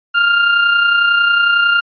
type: tone with amplitude modulation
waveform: 35% pulse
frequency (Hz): 1400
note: F6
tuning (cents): +4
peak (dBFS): -6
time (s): 0.14-1.81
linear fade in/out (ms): 20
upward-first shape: sine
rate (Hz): 31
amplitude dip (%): 40
effects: resampled to 11025 Hz